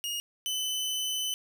sawtooth tone pair in turn, 2862 / 3024 Hz, F7 / F#7, +42 / +37 cents, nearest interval minor second, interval 95 cents, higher second, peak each -28 / -26 dBFS, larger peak second, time 0.04-0.2 / 0.46-1.34 s, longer second, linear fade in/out 0 ms, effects none

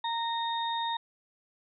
harmonic tone, 925 Hz, A#5, 14 cents flat, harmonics 1 / 2 / 4, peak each -30 / -41 / -35 dBFS, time 0.04-0.97 s, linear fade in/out 5 ms, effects none

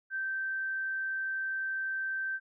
sine tone, 1557 Hz, G6, 12 cents flat, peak -31 dBFS, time 0.1-2.4 s, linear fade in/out 50 ms, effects none

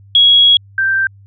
sine tone pair in turn, 3322 / 1567.8 Hz, G#7 / G6, 0 / 0 cents, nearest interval octave + minor second, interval 1300 cents, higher first, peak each -5 / -11 dBFS, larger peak first, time 0.15-0.57 / 0.78-1.07 s, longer first, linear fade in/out 2 ms, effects added 99 Hz sine -39 dBFS peak until 1.26 s

